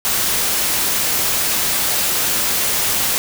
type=noise; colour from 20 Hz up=white; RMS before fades=-18 dBFS; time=0.05-3.18 s; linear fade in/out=0 ms; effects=none